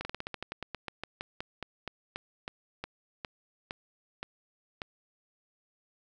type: slowing click train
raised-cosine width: 0.3 ms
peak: -20 dBFS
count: 24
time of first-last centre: 0.01-4.818 s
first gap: 40 ms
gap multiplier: 1.13
effects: none